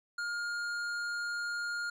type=tone with hard clipping; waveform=sine; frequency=1416 Hz; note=F6; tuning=23 cents sharp; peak=-35 dBFS; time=0.18-1.9 s; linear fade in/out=5 ms; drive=10 dB; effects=none

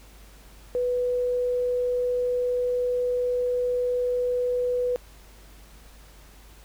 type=tone; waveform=sine; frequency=493.9 Hz; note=B4; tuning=in tune; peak=-22 dBFS; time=0.75-4.96 s; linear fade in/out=0 ms; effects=added 50 Hz sine -48 dBFS peak until 6.64 s + pink hiss -53 dBFS RMS until 6.64 s

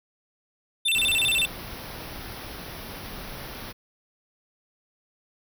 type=tone with vibrato; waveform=square; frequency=3093 Hz; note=G7; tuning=24 cents flat; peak=-21 dBFS; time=0.85-1.46 s; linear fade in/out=10 ms; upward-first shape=square; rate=15 Hz; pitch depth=250 cents each way
type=band-stop noise; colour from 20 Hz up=pink; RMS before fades=-38 dBFS; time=0.94-3.73 s; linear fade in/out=20 ms; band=5800 to 10000 Hz; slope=96 dB/octave
effects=none

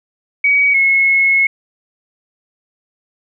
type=tone pair in turn; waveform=sine; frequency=2262 / 2179 Hz; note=C#7 / C#7; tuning=+34 / -30 cents; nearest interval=minor second; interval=64 cents; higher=first; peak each=-9 dBFS; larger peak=neither; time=0.44-0.74 / 0.74-1.47 s; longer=second; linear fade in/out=5 ms; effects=none

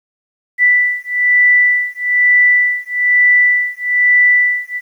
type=beating tone pair; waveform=sine; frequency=1975.5 / 1976.6 Hz; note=B6 / B6; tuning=0 / +1 cents; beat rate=1.1 Hz; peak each=-12 dBFS; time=0.58-4.81 s; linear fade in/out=50 ms; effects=8-bit

